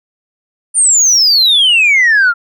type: exponential sweep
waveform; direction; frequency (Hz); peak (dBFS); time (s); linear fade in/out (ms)
sine; down; 9300 to 1360; -4; 0.74-2.34; 50
effects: tanh soft clip ceiling -4 dBFS